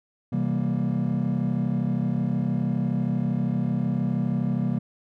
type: chord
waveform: triangle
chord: C dominant seventh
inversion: none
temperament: just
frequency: 130.81 / 163.52 / 196.22 / 235.5 Hz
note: C3 / E3 / G3 / Bb3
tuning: 0 / -14 / +2 / +18 cents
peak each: -25 dBFS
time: 0.32-4.79 s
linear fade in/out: 10 ms
effects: tanh soft clip ceiling -15 dBFS